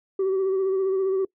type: tone with vibrato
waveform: sine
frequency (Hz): 382.7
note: G4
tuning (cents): -42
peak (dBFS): -18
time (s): 0.19-1.25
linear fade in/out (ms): 5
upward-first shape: sine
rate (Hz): 15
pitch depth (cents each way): 31
effects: noise-tail reverb RT60 0.1 s tail -23 dB re dry + tanh soft clip ceiling -19 dBFS